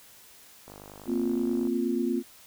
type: click train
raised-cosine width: 1 ms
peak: -31 dBFS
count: 51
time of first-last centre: 0.68-1.672 s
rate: 50.4 Hz
type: chord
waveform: sine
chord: Bb suspended second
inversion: none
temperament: equal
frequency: 233.1 / 261.6 / 349.2 Hz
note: Bb3 / C4 / F4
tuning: 0 / 0 / 0 cents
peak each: -29 dBFS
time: 1.06-2.23 s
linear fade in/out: 50 ms
effects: white hiss -53 dBFS RMS until 2.46 s